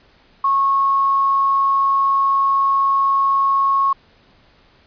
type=tone with quantisation; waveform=sine; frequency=1096 Hz; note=C#6; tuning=20 cents flat; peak=-13 dBFS; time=0.44-3.93 s; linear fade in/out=5 ms; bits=7; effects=pink hiss -53 dBFS RMS until 4.86 s + resampled to 11025 Hz